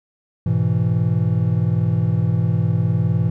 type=chord; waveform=triangle; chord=E major; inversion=first; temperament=equal; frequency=103.83 / 123.47 / 164.81 Hz; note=G#2 / B2 / E3; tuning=0 / 0 / 0 cents; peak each=-18 dBFS; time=0.46-3.3 s; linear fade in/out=5 ms; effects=none